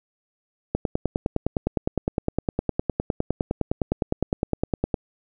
click train, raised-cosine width 2 ms, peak -8 dBFS, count 42, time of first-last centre 0.75-4.942 s, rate 9.78 Hz, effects none

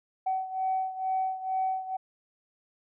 sine beating tone pair, 756 / 758.2 Hz, F#5 / F#5, +37 / +42 cents, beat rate 2.2 Hz, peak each -28 / -32 dBFS, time 0.26-1.97 s, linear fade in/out 10 ms, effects tanh soft clip ceiling -20 dBFS

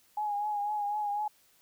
sine tone with vibrato, 830.6 Hz, G#5, in tune, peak -29 dBFS, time 0.17-1.28 s, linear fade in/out 5 ms, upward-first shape triangle, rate 4 Hz, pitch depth 46 cents each way, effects white hiss -65 dBFS RMS until 1.61 s

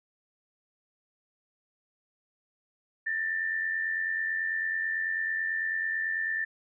sine tone pair together, 1777 / 1866.1 Hz, A6 / A#6, +17 / +1 cents, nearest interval minor second, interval 84 cents, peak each -28 / -37 dBFS, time 3.06-6.45 s, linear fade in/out 10 ms, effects none

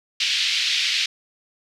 white band-pass noise, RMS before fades -22 dBFS, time 0.2-1.06 s, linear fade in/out 5 ms, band 2300 to 4400 Hz, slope 24 dB/octave, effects none

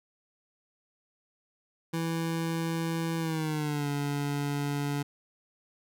25% pulse tone with pitch glide, 164.81 to 143.48 Hz, E3 to D3, 0 to -40 cents, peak -25 dBFS, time 1.93-5.03 s, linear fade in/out 10 ms, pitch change -240 cents, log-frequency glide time 3.18-3.88 s, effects none

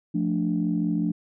sine chord, D minor, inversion first, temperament equal, 174.61 / 220 / 293.7 Hz, F3 / A3 / D4, 0 / 0 / 0 cents, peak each -25 / -27 / -26 dBFS, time 0.14-1.12 s, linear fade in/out 10 ms, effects tanh soft clip ceiling -13 dBFS

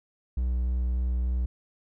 triangle tone with vibrato, 61.74 Hz, B1, in tune, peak -22 dBFS, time 0.37-1.46 s, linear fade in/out 5 ms, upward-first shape square, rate 3.4 Hz, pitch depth 9 cents each way, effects none

